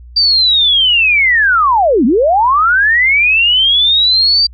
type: linear two-way sweep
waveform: sine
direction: down then up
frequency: 4698 to 210 to 4698 Hz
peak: -7 dBFS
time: 0.16-4.47 s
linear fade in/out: 10 ms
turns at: 2.05 s
effects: added 60 Hz sine -32 dBFS peak until 4.53 s